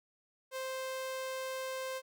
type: tone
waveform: sawtooth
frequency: 523.3 Hz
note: C5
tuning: in tune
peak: -33 dBFS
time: 0.51-2.02 s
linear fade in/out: 50 ms
effects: none